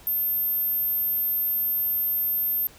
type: tone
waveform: sine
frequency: 13290 Hz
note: G#9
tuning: in tune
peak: -22 dBFS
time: 0.07-2.67 s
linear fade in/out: 0 ms
effects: pink hiss -50 dBFS RMS until 2.78 s